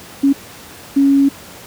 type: tone bursts at uneven times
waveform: sine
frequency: 277.2 Hz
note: C#4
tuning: in tune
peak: -8 dBFS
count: 2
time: 0.23-0.33 / 0.96-1.29 s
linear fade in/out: 10 ms
effects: pink hiss -36 dBFS RMS until 1.66 s + high-pass 100 Hz 12 dB/octave